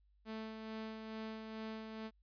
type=tone with tremolo; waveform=sawtooth; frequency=220 Hz; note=A3; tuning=in tune; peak=-38 dBFS; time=0.25-2.11 s; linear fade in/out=50 ms; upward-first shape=sine; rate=2.3 Hz; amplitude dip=40%; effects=added 50 Hz sine -68 dBFS peak until 2.22 s + resampled to 11025 Hz